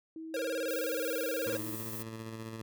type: tone with pitch glide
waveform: sine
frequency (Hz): 321.5 to 316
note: E4 to D#4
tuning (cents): -43 to +27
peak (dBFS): -40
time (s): 0.16-1.75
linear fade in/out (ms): 2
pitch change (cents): -30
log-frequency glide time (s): 0.45-0.95
type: tone with vibrato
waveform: square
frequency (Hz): 504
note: B4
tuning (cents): +35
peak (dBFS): -33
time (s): 0.34-1.57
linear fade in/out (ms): 2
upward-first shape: square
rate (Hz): 19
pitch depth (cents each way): 120
type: noise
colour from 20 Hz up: violet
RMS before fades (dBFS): -42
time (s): 0.68-2.03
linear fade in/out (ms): 10
type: tone with tremolo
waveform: 15% pulse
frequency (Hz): 112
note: A2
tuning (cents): +31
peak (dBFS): -33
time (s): 1.46-2.62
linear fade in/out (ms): 5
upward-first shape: square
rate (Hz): 15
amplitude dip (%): 30
effects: none